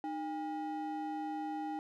triangle ring-modulated tone, 557 Hz, C#5, 8 cents sharp, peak -31 dBFS, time 0.04-1.79 s, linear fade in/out 0 ms, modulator 250 Hz, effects none

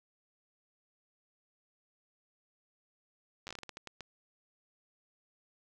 slowing click train, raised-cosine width 0.2 ms, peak -26 dBFS, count 12, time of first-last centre 3.47-4.007 s, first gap 9 ms, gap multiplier 1.31, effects none

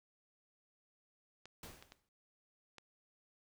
clicks, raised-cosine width 0.2 ms, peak -35 dBFS, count 4, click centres 1.456 / 1.825 / 1.921 / 2.783 s
pink noise with exponential decay, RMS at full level -48 dBFS, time 1.63-2.09 s, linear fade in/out 2 ms, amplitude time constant 99 ms
effects none

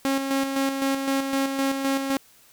sawtooth tone with tremolo, 271.8 Hz, C#4, 34 cents flat, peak -17 dBFS, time 0.05-2.17 s, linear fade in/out 0 ms, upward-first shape square, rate 3.9 Hz, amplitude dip 45%, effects white hiss -55 dBFS RMS until 2.52 s

